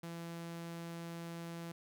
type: tone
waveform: sawtooth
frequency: 168.4 Hz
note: E3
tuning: 37 cents sharp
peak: -39 dBFS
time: 0.03-1.72 s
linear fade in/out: 5 ms
effects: none